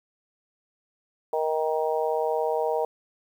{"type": "harmonic tone", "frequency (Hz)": 157, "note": "D#3", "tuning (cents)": 16, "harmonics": [3, 4, 5, 6], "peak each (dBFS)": [-26, -28, -30, -32], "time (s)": [1.33, 2.85], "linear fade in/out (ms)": 2, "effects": ["9-bit"]}